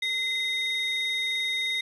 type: tone pair together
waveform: triangle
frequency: 2061 / 3719 Hz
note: C7 / A#7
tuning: -27 / -5 cents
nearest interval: minor seventh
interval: 1022 cents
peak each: -26 dBFS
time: 0.02-1.81 s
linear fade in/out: 5 ms
effects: tanh soft clip ceiling -19 dBFS + resampled to 32000 Hz